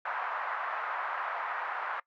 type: band-pass noise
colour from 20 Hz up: white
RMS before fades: -35 dBFS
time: 0.05-2 s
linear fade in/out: 5 ms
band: 760 to 1500 Hz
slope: 24 dB/octave
effects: noise-tail reverb RT60 0.1 s tail -21 dB re dry